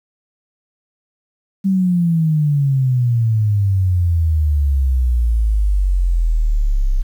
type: exponential sweep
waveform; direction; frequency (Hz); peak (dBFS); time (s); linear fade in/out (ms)
sine; down; 196 to 31.74; -12; 1.64-7.03; 20
effects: 8-bit